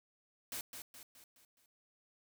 white noise with echo, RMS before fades -42 dBFS, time 0.52-0.61 s, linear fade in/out 2 ms, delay 210 ms, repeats 5, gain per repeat -6 dB, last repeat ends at 1.66 s, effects none

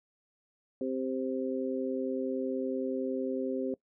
harmonic tone, 130.81 Hz, C3, in tune, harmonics 2 / 3 / 4, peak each -33 / -35 / -36 dBFS, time 0.81-3.74 s, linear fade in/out 2 ms, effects noise-tail reverb RT60 0.1 s tail -21 dB re dry

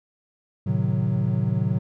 triangle chord, A diminished seventh, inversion none, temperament equal with one note detuned, 110 / 130.81 / 152.63 / 185 Hz, A2 / C3 / Eb3 / Gb3, 0 / 0 / -33 / 0 cents, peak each -23 / -23 / -26 / -24 dBFS, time 0.66-1.79 s, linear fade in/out 10 ms, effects none

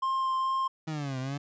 triangle tone with vibrato, 1056 Hz, C6, 16 cents sharp, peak -24 dBFS, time 0.02-0.68 s, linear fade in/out 10 ms, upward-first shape sine, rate 2.3 Hz, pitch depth 9 cents each way
30% pulse exponential two-way sweep, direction down then up, 161.2 to 127.9 to 145.3 Hz, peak -29 dBFS, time 0.87-1.38 s, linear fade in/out 10 ms, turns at 1.19 s
effects resampled to 16000 Hz

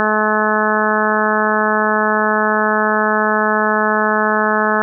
harmonic tone, 214.3 Hz, A3, 45 cents flat, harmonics 1 / 2 / 3 / 4 / 5 / 6 / 7 / 8, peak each -21 / -21 / -21 / -21 / -21 / -21 / -21 / -21 dBFS, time 0-4.82 s, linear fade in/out 0 ms, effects none

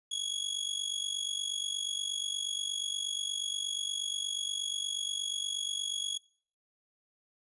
sawtooth tone with amplitude modulation, 3339 Hz, G#7, 9 cents sharp, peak -26 dBFS, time 0.11-6.18 s, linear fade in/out 10 ms, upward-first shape sine, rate 48.4 Hz, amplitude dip 80%, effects noise-tail reverb RT60 0.5 s tail -23 dB re dry + resampled to 24000 Hz

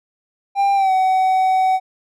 triangle tone with pitch glide, 795 to 753.4 Hz, G5 to F#5, +24 to +31 cents, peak -11 dBFS, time 0.55-1.8 s, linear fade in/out 50 ms, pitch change -93 cents, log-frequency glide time 0.75-0.92 s, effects none

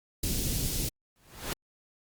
pink band-stop noise, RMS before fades -30 dBFS, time 0.23-0.89 s, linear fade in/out 5 ms, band 290 to 4300 Hz, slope 12 dB/octave
pink noise with exponential growth, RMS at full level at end -30 dBFS, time 1.16-1.53 s, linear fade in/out 0 ms, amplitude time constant 80 ms
effects Opus 48 kbps

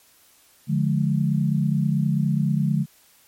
sine chord, D diminished, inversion none, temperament just, 146.83 / 176.2 / 211.4 Hz, D3 / F3 / Ab3, 0 / +16 / +31 cents, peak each -21 / -24 / -24 dBFS, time 0.67-2.86 s, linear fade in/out 50 ms, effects white hiss -56 dBFS RMS until 3.27 s + MP3 64 kbps

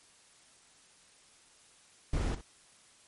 brown noise with echo, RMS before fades -31 dBFS, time 2.13-2.35 s, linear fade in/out 5 ms, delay 63 ms, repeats 1, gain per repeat -13 dB, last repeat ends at 2.413 s, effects white hiss -61 dBFS RMS until 3.07 s + MP3 48 kbps

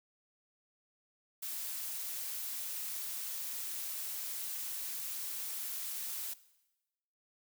blue noise, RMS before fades -40 dBFS, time 1.42-6.34 s, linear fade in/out 10 ms, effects noise-tail reverb RT60 1.0 s tail -18 dB re dry

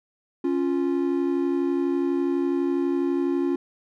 triangle tone pair together, 277.2 / 349.3 Hz, C#4 / F4, 0 / 0 cents, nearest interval major third, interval 400 cents, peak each -22 dBFS, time 0.44-3.56 s, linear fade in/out 5 ms, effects none

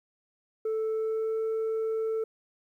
sine tone with pitch glide, 440 to 443.6 Hz, A4 to A4, 0 to +14 cents, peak -24 dBFS, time 0.65-2.24 s, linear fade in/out 5 ms, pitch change +14 cents, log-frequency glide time 0.93-1.41 s, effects tanh soft clip ceiling -26 dBFS + 11-bit

